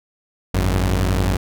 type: tone pair together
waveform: sawtooth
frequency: 51.91 / 92.5 Hz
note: G#1 / F#2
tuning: 0 / 0 cents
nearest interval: minor seventh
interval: 1000 cents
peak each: -15 dBFS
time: 0.54-1.37 s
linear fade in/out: 5 ms
effects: none